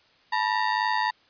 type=ring-modulated tone; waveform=30% pulse; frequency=924 Hz; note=A#5; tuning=16 cents flat; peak=-17 dBFS; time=0.32-1.11 s; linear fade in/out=10 ms; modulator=51.6 Hz; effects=white hiss -60 dBFS RMS until 1.29 s + resampled to 11025 Hz